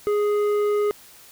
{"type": "tone with tanh clipping", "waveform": "triangle", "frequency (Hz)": 415.3, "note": "G#4", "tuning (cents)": 0, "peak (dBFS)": -20, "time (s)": [0.07, 0.91], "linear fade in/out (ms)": 0, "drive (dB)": 13, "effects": ["white hiss -48 dBFS RMS until 1.31 s"]}